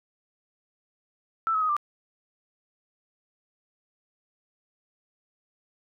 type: tone with pitch steps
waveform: sine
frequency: 1326 / 1278 / 1255 / 1184 Hz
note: E6 / D#6 / D#6 / D6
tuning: +10 / +46 / +15 / +14 cents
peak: -22 dBFS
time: 1.47-1.766 s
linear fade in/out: 0 ms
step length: 74 ms
effects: none